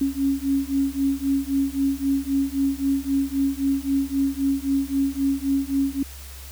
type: beating tone pair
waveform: sine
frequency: 272.7 / 276.5 Hz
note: C#4 / C#4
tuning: -28 / -4 cents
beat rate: 3.8 Hz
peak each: -23 dBFS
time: 0.01-6.03 s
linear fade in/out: 5 ms
effects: added 68 Hz sine -38 dBFS peak until 6.51 s + white hiss -43 dBFS RMS until 6.51 s